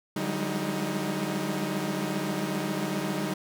sawtooth tone cluster, 147.9 / 183.9 / 198.8 / 206.3 / 314 Hz, D3 / F#3 / G3 / G#3 / D#4, +13 / -10 / +25 / -11 / +16 cents, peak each -32 / -30 / -30 / -34 / -29 dBFS, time 0.16-3.34 s, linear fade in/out 5 ms, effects none

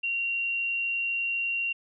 sine tone, 2756 Hz, F7, 24 cents flat, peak -26 dBFS, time 0.03-1.73 s, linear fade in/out 10 ms, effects none

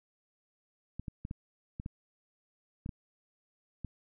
clicks, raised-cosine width 5 ms, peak -26 dBFS, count 9, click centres 0.996 / 1.082 / 1.251 / 1.311 / 1.799 / 1.861 / 2.861 / 2.892 / 3.847 s, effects none

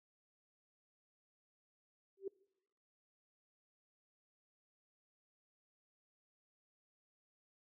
sine tone with exponential growth, 389.7 Hz, G4, 10 cents flat, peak -35 dBFS, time 2.17-2.28 s, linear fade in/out 5 ms, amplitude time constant 22 ms, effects noise-tail reverb RT60 0.9 s tail -24 dB re dry

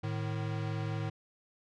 square tone pair together, 108.68 / 153.7 Hz, A2 / D#3, -21 / -21 cents, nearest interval tritone, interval 600 cents, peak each -35 / -38 dBFS, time 0.03-1.1 s, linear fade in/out 10 ms, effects low-pass 4000 Hz 12 dB/octave

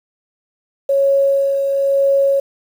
sine tone with tremolo, 552 Hz, C#5, 7 cents flat, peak -10 dBFS, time 0.89-2.4 s, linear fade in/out 5 ms, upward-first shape sine, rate 1 Hz, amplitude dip 40%, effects 7-bit

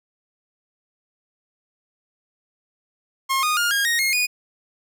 sawtooth tone with pitch steps, 1073 / 1232.6 / 1415.8 / 1626.4 / 1868.2 / 2146 / 2465 Hz, C6 / D#6 / F6 / G#6 / A#6 / C7 / D#7, +43 / -17 / +23 / -37 / +3 / +43 / -17 cents, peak -15 dBFS, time 3.29-4.27 s, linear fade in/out 20 ms, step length 140 ms, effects none

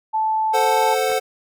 sine tone, 875 Hz, A5, 10 cents flat, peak -17 dBFS, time 0.13-0.95 s, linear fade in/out 20 ms
square chord, F# diminished, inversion first, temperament equal, 440 / 523.3 / 740 Hz, A4 / C5 / F#5, 0 / 0 / 0 cents, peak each -23 dBFS, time 0.53-1.2 s, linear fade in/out 20 ms
clicks, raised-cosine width 0.5 ms, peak -20 dBFS, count 2, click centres 1.101 / 1.118 s
effects none

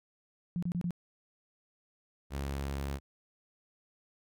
sine tone bursts, 174.61 Hz, F3, in tune, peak -30 dBFS, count 4, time 0.56-0.907 s, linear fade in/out 0 ms, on 65 ms, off 29 ms
sawtooth tone, 69.3 Hz, C#2, in tune, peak -30 dBFS, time 2.3-3 s, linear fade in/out 50 ms
effects none

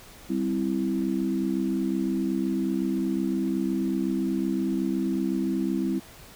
sine chord, C major, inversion second, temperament equal, 196 / 261.6 / 329.6 Hz, G3 / C4 / E4, 0 / 0 / 0 cents, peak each -28 dBFS, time 0.29-6 s, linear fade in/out 20 ms, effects pink hiss -48 dBFS RMS until 6.35 s

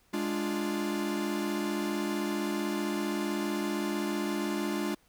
45% pulse chord, D diminished, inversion second, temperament equal, 207.7 / 293.7 / 349.2 Hz, Ab3 / D4 / F4, 0 / 0 / 0 cents, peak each -34 dBFS, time 0.13-4.95 s, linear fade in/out 10 ms, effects pink hiss -66 dBFS RMS until 5.08 s

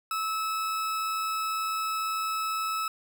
40% pulse tone, 1301 Hz, E6, 23 cents flat, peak -27 dBFS, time 0.11-2.88 s, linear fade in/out 2 ms, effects none

